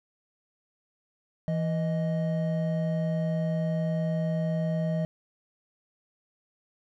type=tone pair together; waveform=triangle; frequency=165.28 / 624 Hz; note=E3 / D#5; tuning=+5 / +5 cents; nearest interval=octave + major seventh; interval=2300 cents; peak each=-24 / -30 dBFS; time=1.48-5.05 s; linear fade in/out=0 ms; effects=none